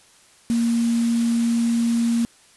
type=tone in noise; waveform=sine; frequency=233.1 Hz; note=A#3; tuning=in tune; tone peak=-17 dBFS; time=0.5-2.25 s; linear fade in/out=0 ms; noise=white; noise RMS=-35 dBFS; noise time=0.5-2.25 s; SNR=+15 dB; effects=white hiss -53 dBFS RMS until 2.56 s + resampled to 24000 Hz